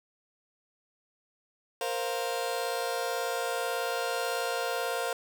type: chord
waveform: sawtooth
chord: Bb suspended second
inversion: none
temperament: just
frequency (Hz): 466.2 / 524.4 / 699.2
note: Bb4 / C5 / F5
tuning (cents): 0 / +4 / +2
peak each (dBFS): -30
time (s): 1.81-5.13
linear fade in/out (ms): 2
effects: none